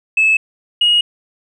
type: tone pair in turn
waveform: sine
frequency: 2605 / 2882 Hz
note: E7 / F#7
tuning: -21 / -46 cents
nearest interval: major second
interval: 175 cents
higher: second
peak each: -8 dBFS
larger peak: neither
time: 0.17-0.37 / 0.81-1.01 s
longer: neither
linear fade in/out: 5 ms
effects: tanh soft clip ceiling -6 dBFS